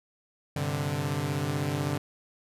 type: chord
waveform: sawtooth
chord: G suspended fourth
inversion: none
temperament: equal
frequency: 98 / 130.81 / 146.83 Hz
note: G2 / C3 / D3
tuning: 0 / 0 / 0 cents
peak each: -31 / -29 / -26 dBFS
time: 0.56-1.98 s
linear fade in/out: 5 ms
effects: resampled to 32000 Hz